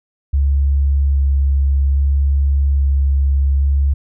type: tone with vibrato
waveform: sine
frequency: 69.3 Hz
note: C#2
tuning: in tune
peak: -11 dBFS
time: 0.33-3.94 s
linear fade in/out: 10 ms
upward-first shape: square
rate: 0.61 Hz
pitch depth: 9 cents each way
effects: none